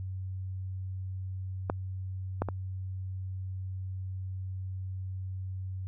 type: clicks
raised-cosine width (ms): 1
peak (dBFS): -14 / -14 / -19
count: 3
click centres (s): 1.699 / 2.42 / 2.487
effects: added 94 Hz sine -34 dBFS peak until 5.87 s